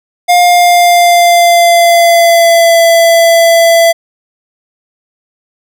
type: tone with pitch glide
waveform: square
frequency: 708 to 669.8 Hz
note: F5 to E5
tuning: +23 to +27 cents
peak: -4 dBFS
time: 0.28-3.93 s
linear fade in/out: 20 ms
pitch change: -96 cents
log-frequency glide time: 0.41-2.81 s
effects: none